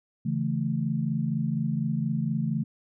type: chord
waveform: sine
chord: A major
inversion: first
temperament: equal with one note detuned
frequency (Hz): 140.61 / 164.81 / 220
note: C#3 / E3 / A3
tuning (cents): +25 / 0 / 0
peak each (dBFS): -29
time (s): 0.25-2.64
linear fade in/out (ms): 10
effects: none